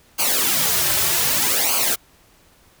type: noise with flanger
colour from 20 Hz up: white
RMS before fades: -19 dBFS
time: 0.18-1.96 s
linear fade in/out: 20 ms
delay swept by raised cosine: 0.54 to 4.24 ms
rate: 0.64 Hz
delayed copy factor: -0.8
effects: pink hiss -54 dBFS RMS until 2.8 s